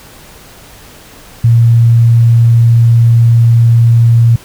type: tone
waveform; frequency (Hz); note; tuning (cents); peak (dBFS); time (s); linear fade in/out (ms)
sine; 116.54; A#2; 0; -3; 1.44-4.36; 5
effects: pink hiss -36 dBFS RMS until 4.44 s